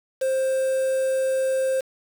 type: tone with quantisation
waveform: triangle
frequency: 527 Hz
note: C5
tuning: 12 cents sharp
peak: -18 dBFS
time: 0.21-1.81 s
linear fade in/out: 10 ms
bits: 6
effects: none